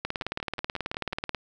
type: two click trains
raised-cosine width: 0.3 ms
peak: -22 / -13 dBFS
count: 6 / 25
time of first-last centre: 0.22-1.126 / 0.05-1.347 s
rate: 5.52 / 18.5 Hz
effects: none